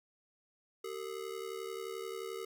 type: ring-modulated tone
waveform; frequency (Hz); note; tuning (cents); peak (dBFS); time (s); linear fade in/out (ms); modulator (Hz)
square; 419.7; G#4; +18; -37; 0.84-2.45; 5; 35.7
effects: 13-bit